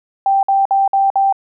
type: tone bursts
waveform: sine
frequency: 784 Hz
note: G5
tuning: in tune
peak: -10 dBFS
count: 5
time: 0.26-1.326 s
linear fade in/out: 2 ms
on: 170 ms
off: 54 ms
effects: none